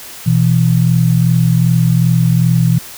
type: tone pair together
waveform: sine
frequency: 123.47 / 166.05 Hz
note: B2 / E3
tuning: 0 / +13 cents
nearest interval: perfect fourth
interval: 513 cents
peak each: -11 dBFS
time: 0.26-2.79 s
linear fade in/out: 10 ms
effects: white hiss -32 dBFS RMS until 2.97 s